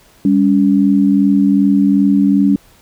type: tone pair together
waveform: sine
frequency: 199.4 / 282 Hz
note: G3 / C#4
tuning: +30 / +30 cents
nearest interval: tritone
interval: 600 cents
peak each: -11 dBFS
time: 0.25-2.56 s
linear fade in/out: 2 ms
effects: pink hiss -48 dBFS RMS until 2.81 s